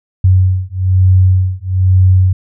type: beating tone pair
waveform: sine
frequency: 92.5 / 93.6 Hz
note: F#2 / F#2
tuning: 0 / +20 cents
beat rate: 1.1 Hz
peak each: -10 dBFS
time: 0.24-2.33 s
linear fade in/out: 5 ms
effects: none